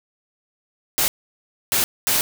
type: noise bursts at uneven times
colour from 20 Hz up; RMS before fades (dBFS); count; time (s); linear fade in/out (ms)
white; -19; 3; 0.98-1.08 / 1.72-1.84 / 2.07-2.21; 0
effects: none